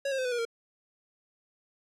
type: tone with pitch steps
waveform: square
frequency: 554.4 / 534.6 / 515.5 / 497.1 / 479.3 / 462.2 Hz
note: C#5 / C5 / C5 / B4 / A#4 / A#4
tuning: 0 / +37 / -26 / +11 / +48 / -15 cents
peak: -29 dBFS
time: 0.05-0.452 s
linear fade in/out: 5 ms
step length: 67 ms
effects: low-pass 8000 Hz 12 dB/octave